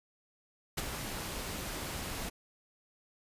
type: noise with ADSR envelope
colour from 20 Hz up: pink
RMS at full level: -31 dBFS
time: 0.77-2.3 s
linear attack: 12 ms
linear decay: 28 ms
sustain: -8 dB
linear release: 17 ms
effects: resampled to 32000 Hz